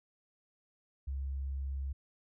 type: tone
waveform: sine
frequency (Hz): 68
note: C#2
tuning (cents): -33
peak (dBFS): -34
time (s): 1.07-1.93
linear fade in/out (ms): 10
effects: none